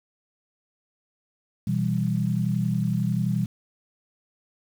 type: chord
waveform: sine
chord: E minor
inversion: second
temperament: equal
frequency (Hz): 123.47 / 164.81 / 196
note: B2 / E3 / G3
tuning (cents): 0 / 0 / 0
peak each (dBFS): -26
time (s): 1.67-3.46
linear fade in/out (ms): 5
effects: 8-bit